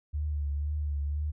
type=tone with vibrato; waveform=sine; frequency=73.42 Hz; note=D2; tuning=in tune; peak=-28 dBFS; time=0.13-1.32 s; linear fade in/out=20 ms; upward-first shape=triangle; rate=2 Hz; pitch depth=54 cents each way; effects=none